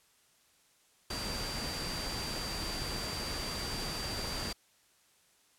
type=tone in noise; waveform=sine; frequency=4699 Hz; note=D8; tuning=in tune; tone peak=-40 dBFS; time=1.1-4.53 s; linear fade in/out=5 ms; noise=pink; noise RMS=-38 dBFS; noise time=1.1-4.53 s; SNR=-5 dB; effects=white hiss -67 dBFS RMS until 5.58 s + low-pass 11000 Hz 12 dB/octave